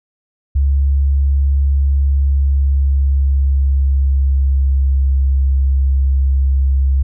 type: tone with pitch glide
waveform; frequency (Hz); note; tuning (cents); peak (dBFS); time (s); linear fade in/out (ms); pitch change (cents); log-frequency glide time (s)
sine; 69.3 to 67.33; C#2 to C#2; 0 to -50; -10; 0.55-7.03; 10; -50; 2.02-5.17
effects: none